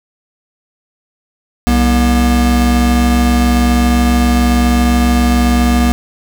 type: tone pair together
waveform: square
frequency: 64.21 / 240 Hz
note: C2 / B3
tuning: -32 / -49 cents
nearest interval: octave + major seventh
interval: 2283 cents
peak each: -12 dBFS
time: 1.67-5.92 s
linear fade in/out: 0 ms
effects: 7-bit